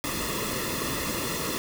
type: noise with comb filter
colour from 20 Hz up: pink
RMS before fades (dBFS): -30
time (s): 0.04-1.58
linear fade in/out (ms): 0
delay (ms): 1.3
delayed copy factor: -0.75
effects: none